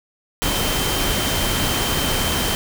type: tone in noise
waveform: sine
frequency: 3119 Hz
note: G7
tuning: 9 cents flat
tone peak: -27 dBFS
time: 0.42-2.55 s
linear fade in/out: 0 ms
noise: pink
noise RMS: -21 dBFS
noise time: 0.42-2.55 s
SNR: -9 dB
effects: none